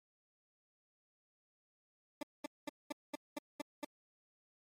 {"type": "tone bursts", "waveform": "20% pulse", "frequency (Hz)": 293.7, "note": "D4", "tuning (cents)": 0, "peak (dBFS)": -33, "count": 8, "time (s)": [2.21, 3.848], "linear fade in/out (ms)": 5, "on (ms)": 21, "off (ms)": 210, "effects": ["MP3 64 kbps"]}